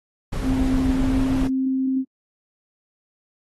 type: noise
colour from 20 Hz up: brown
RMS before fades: -24 dBFS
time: 0.32-1.48 s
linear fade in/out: 10 ms
type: tone with pitch glide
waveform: sine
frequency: 261.6 to 263.3 Hz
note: C4 to C4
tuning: 0 to +11 cents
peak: -19 dBFS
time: 0.42-2.05 s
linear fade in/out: 50 ms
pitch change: +11 cents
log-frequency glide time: 0.95-1.06 s
effects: AAC 32 kbps